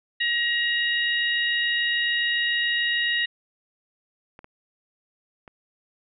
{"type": "harmonic tone", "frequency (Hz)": 947, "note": "A#5", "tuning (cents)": 27, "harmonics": [2, 3, 4], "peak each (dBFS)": [-23, -27, -29], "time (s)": [0.2, 3.26], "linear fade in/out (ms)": 10}
{"type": "clicks", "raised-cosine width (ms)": 0.5, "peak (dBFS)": -29, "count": 3, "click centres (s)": [4.391, 4.444, 5.478]}
{"effects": []}